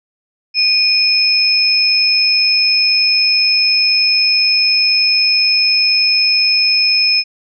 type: tone pair together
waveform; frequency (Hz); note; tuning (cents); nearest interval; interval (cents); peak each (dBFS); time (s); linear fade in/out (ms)
sine; 2461 / 5191; D#7 / E8; -20 / -27; octave + minor second; 1293; -15 / -11; 0.54-7.24; 50
effects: none